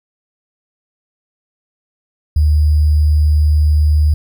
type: tone with sample-and-hold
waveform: sine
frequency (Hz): 75.6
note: D#2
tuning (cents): -49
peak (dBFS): -8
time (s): 2.36-4.14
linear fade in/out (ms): 5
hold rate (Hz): 4900
effects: none